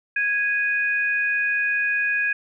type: tone pair together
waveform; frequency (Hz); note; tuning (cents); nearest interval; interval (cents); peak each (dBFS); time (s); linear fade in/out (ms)
sine; 1656 / 2481; G#6 / D#7; -5 / -6; perfect fifth; 699; -21 / -24; 0.16-2.33; 5
effects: none